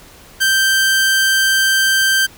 sawtooth tone, 1565 Hz, G6, 3 cents flat, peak -8 dBFS, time 0.4-2.27 s, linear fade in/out 20 ms, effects pink hiss -42 dBFS RMS until 2.37 s

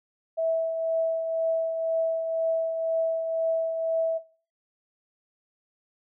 sine tone with tremolo, 653 Hz, E5, 17 cents flat, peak -21 dBFS, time 0.37-4.19 s, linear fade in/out 20 ms, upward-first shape triangle, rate 2 Hz, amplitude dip 50%, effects noise-tail reverb RT60 0.4 s tail -17 dB re dry

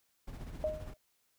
brown noise with tremolo, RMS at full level -42 dBFS, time 0.27-0.94 s, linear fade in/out 10 ms, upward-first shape sine, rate 15 Hz, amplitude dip 50%
sine tone with exponential decay, 618 Hz, D#5, 12 cents flat, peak -27 dBFS, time 0.64-0.97 s, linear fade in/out 1 ms, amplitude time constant 70 ms
effects white hiss -75 dBFS RMS until 1.38 s

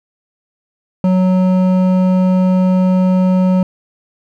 sine tone with hard clipping, 185 Hz, F#3, in tune, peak -11 dBFS, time 1.04-3.63 s, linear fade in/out 2 ms, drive 10 dB, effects none

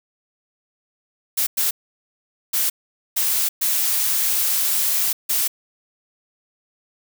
blue noise bursts at uneven times, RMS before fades -20 dBFS, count 6, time 1.37-1.47 / 1.57-1.71 / 2.53-2.7 / 3.16-3.49 / 3.61-5.13 / 5.29-5.48 s, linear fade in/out 10 ms, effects none

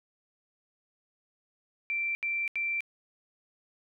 sine tone bursts, 2349 Hz, D7, in tune, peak -28 dBFS, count 3, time 1.9-2.806 s, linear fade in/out 0 ms, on 250 ms, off 78 ms, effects none

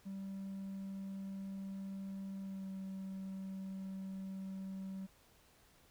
triangle tone with pitch glide, 194.3 to 191.63 Hz, G3 to G3, -15 to -39 cents, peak -39 dBFS, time 0.05-5.07 s, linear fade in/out 20 ms, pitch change -24 cents, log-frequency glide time 2.4-2.7 s, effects tanh soft clip ceiling -35 dBFS + pink hiss -67 dBFS RMS until 5.9 s

